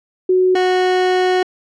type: tone pair in turn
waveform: sine / 30% pulse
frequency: 369.4 / 367.5 Hz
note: F#4 / F#4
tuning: -3 / -12 cents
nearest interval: unison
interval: 9 cents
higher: first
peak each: -10 dBFS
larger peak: neither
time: 0.29-0.55 / 0.55-1.43 s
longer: second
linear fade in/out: 5 ms
effects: low-pass 4000 Hz 12 dB/octave